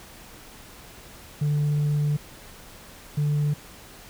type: tone bursts at uneven times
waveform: sine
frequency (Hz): 147.4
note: D3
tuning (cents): +7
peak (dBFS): -18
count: 2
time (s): 1.41-2.17 / 3.17-3.54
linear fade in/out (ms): 10
effects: tanh soft clip ceiling -19 dBFS + pink hiss -46 dBFS RMS until 4.09 s